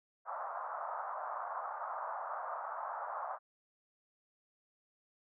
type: band-pass noise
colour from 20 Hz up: white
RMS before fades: -41 dBFS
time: 0.25-3.39 s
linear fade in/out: 50 ms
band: 620 to 1300 Hz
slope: 48 dB/octave
effects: none